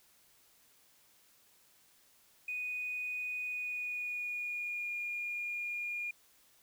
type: tone with pitch glide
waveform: triangle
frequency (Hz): 2482 to 2423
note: D#7 to D#7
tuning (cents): -5 to -47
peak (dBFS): -32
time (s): 2.48-6.11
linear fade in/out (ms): 5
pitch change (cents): -42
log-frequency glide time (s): 3.44-4.92
effects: tanh soft clip ceiling -33 dBFS + white hiss -66 dBFS RMS until 6.62 s